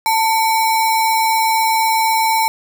sine tone with sample-and-hold, 892 Hz, A5, 23 cents sharp, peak -12 dBFS, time 0.06-2.48 s, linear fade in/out 0 ms, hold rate 3150 Hz, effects none

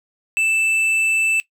triangle tone with hard clipping, 2644 Hz, E7, 5 cents sharp, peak -17 dBFS, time 0.37-1.4 s, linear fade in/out 0 ms, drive 9 dB, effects noise-tail reverb RT60 0.1 s tail -17 dB re dry

